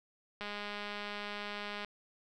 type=click train; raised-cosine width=0.3 ms; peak=-25 dBFS; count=297; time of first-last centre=0.41-1.847 s; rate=206 Hz; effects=none